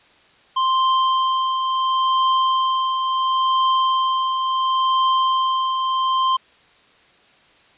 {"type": "tone with tremolo", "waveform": "square", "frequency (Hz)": 1046.5, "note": "C6", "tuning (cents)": 0, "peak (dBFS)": -15, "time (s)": [0.56, 6.37], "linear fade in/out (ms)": 10, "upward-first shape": "triangle", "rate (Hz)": 0.72, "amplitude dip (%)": 45, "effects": ["white hiss -53 dBFS RMS until 7.77 s", "resampled to 8000 Hz"]}